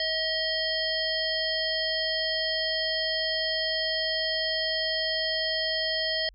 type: harmonic tone with a mistuned harmonic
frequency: 637 Hz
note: D#5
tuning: 41 cents sharp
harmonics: 1 / 3 / 5 / 7 / 8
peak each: -32 / -32 / -32 / -32 / -32 dBFS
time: 0-6.29 s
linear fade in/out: 2 ms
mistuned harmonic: 7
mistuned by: -25 cents
effects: added 46 Hz sine -51 dBFS peak until 6.34 s